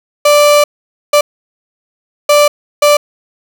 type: tone bursts at uneven times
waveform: 35% pulse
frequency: 587.3 Hz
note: D5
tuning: in tune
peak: -3 dBFS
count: 4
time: 0.25-0.64 / 1.13-1.21 / 2.29-2.48 / 2.82-2.97 s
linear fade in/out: 5 ms
effects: none

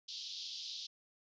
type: band-pass noise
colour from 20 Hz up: white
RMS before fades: -45 dBFS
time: 0.08-0.87 s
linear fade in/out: 10 ms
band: 3200 to 5300 Hz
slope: 48 dB/octave
effects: resampled to 16000 Hz

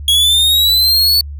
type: linear sweep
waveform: 45% pulse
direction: up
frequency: 3302 to 4484 Hz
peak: -8 dBFS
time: 0.08-1.21 s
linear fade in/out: 2 ms
effects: added 72 Hz sine -24 dBFS peak until 1.39 s

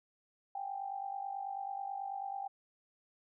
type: tone with amplitude modulation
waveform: sine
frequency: 788 Hz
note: G5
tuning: 9 cents sharp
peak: -34 dBFS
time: 0.55-2.48 s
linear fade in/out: 5 ms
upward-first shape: sine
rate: 49.2 Hz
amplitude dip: 75%
effects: none

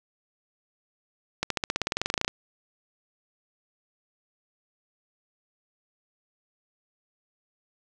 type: accelerating click train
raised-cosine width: 0.2 ms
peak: -8 dBFS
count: 18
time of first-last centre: 1.43-2.28 s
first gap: 73 ms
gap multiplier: 0.95
effects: none

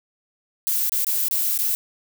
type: noise with dropouts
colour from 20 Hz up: violet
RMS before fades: -22 dBFS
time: 0.67-1.75 s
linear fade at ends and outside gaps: 0 ms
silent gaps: 0.895-0.92 / 1.046-1.068 / 1.284-1.311 / 1.577-1.589 s
effects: none

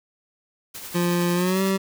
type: noise with tremolo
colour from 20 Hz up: white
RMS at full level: -35 dBFS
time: 0.74-1.72 s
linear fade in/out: 10 ms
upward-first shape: triangle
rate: 11 Hz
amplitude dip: 45%
type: tone with pitch glide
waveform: 25% pulse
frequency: 174.61 to 192.63 Hz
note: F3 to G3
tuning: 0 to -30 cents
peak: -16 dBFS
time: 0.94-1.78 s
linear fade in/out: 20 ms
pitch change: +170 cents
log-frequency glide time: 1.34-1.62 s
effects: none

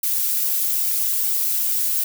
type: noise with flanger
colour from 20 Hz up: violet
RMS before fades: -21 dBFS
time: 0.03-2.04 s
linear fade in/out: 5 ms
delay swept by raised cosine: 1.3 to 4 ms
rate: 2.4 Hz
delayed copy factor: +0.7
effects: none

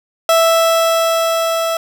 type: tone with level ramp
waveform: 30% pulse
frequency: 659.3 Hz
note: E5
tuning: in tune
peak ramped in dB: -6 to -13 dBFS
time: 0.29-1.77 s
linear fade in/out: 2 ms
effects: none

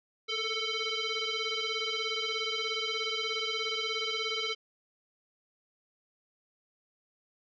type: tone with frequency modulation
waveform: sine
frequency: 434.6 Hz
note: A4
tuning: 21 cents flat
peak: -30 dBFS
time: 0.28-4.55 s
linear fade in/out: 20 ms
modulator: 886 Hz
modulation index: 4.6
effects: none

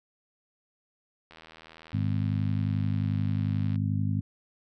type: click train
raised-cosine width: 0.3 ms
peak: -32 dBFS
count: 198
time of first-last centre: 1.31-3.757 s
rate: 80.5 Hz
type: harmonic tone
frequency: 51.3 Hz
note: G#1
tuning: 21 cents flat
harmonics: 2 / 3 / 4 / 5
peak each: -27 / -31 / -33 / -35 dBFS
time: 1.93-4.21 s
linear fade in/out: 10 ms
effects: none

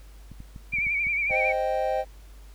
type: clicks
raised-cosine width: 5 ms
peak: -29 dBFS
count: 8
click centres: 0.317 / 0.404 / 0.562 / 0.737 / 0.786 / 0.868 / 1.069 / 1.308 s
type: tone with vibrato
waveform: sine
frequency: 2310 Hz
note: D7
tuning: 29 cents flat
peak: -23 dBFS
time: 0.72-1.53 s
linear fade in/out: 20 ms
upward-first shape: sine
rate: 11 Hz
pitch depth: 68 cents each way
type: chord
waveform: triangle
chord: C minor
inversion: none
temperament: equal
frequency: 523.3 / 622.3 / 784 Hz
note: C5 / Eb5 / G5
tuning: 0 / 0 / 0 cents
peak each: -26 dBFS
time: 1.29-2.05 s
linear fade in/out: 50 ms
effects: added 50 Hz sine -44 dBFS peak until 2.54 s + pink hiss -57 dBFS RMS until 2.54 s

